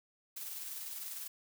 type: noise with tremolo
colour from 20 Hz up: blue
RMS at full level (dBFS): -42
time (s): 0.36-1.28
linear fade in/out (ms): 10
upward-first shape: square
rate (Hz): 20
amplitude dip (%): 30
effects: none